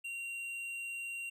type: tone with tanh clipping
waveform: triangle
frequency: 2758 Hz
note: F7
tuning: 22 cents flat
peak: -40 dBFS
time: 0.04-1.3 s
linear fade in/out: 10 ms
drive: 13 dB
effects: none